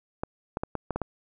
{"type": "clicks", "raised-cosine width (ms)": 1, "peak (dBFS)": -15, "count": 7, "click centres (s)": [0.235, 0.571, 0.635, 0.753, 0.907, 0.96, 1.017], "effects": []}